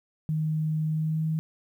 sine tone with pitch glide, 155.9 to 158.35 Hz, D#3 to D#3, +4 to +31 cents, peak -24 dBFS, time 0.29-1.39 s, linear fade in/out 0 ms, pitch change +27 cents, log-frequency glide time 0.87-1.26 s, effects 10-bit

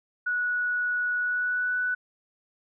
sine tone with pitch glide, 1467 to 1487.5 Hz, F#6 to F#6, -15 to +9 cents, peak -24 dBFS, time 0.26-1.95 s, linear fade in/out 10 ms, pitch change +24 cents, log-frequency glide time 1.19-1.78 s, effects none

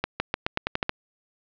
accelerating click train, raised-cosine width 0.3 ms, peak -7 dBFS, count 9, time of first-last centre 0.04-0.894 s, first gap 160 ms, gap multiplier 0.88, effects low-pass 4000 Hz 12 dB/octave

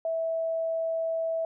sine tone, 654 Hz, E5, 14 cents flat, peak -26 dBFS, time 0.05-1.45 s, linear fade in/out 2 ms, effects none

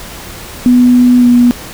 sine tone with pitch glide, 246.9 to 242.9 Hz, B3 to B3, 0 to -29 cents, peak -3 dBFS, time 0.66-1.51 s, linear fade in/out 0 ms, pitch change -29 cents, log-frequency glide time 1.19-1.26 s, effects pink hiss -28 dBFS RMS until 1.73 s

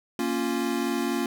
square chord, Bb minor, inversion none, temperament equal, 233.1 / 277.2 / 349.2 Hz, Bb3 / Db4 / F4, 0 / 0 / 0 cents, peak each -30 dBFS, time 0.19-1.26 s, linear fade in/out 2 ms, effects none

